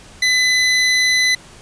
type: tone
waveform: 25% pulse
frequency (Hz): 2009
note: B6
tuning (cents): +29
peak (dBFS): -9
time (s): 0.22-1.35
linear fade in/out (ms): 5
effects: pink hiss -42 dBFS RMS until 1.61 s + resampled to 22050 Hz